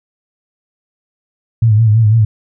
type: tone with vibrato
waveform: sine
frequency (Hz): 110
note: A2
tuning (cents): 0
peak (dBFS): -6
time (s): 1.62-2.25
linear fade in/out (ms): 5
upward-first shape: sine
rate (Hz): 6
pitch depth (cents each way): 81
effects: none